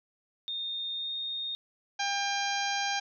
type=tone with pitch glide; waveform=sine; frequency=3658 to 3686 Hz; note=A#7 to A#7; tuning=-33 to -20 cents; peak=-32 dBFS; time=0.48-1.55 s; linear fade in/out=0 ms; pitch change=+13 cents; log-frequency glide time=0.94-1.13 s
type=harmonic tone; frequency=800 Hz; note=G5; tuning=35 cents sharp; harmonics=1 / 2 / 3 / 4 / 5 / 6 / 7 / 8; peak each=-32 / -35 / -37 / -38 / -39 / -40 / -40 / -41 dBFS; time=1.99-3 s; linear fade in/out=10 ms
effects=none